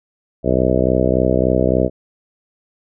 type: harmonic tone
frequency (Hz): 63.5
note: B1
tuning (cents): +49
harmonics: 1 / 2 / 3 / 4 / 5 / 6 / 7 / 8 / 9 / 10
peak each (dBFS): -22 / -22 / -22 / -22 / -22 / -22 / -22 / -22 / -22 / -22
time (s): 0.43-1.9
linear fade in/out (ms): 50
effects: none